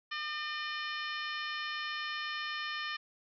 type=harmonic tone with a mistuned harmonic; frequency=604 Hz; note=D5; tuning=48 cents sharp; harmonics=2 / 3 / 4 / 5 / 6 / 7 / 8 / 9; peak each=-41 / -39 / -44 / -43 / -48 / -48 / -51 / -52 dBFS; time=0.11-2.97 s; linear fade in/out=10 ms; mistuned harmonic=8; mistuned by=+71 cents; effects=none